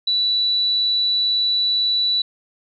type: tone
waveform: sine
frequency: 3951 Hz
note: B7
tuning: in tune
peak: -16 dBFS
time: 0.07-2.22 s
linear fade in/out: 5 ms
effects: none